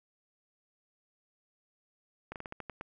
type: slowing click train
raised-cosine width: 0.5 ms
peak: -25 dBFS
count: 8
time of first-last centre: 2.32-2.811 s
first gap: 38 ms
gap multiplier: 1.2
effects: none